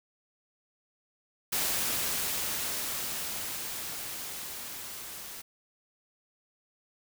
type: noise with level ramp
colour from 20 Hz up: white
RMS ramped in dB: -29 to -43 dBFS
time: 1.52-5.42 s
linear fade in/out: 10 ms
effects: none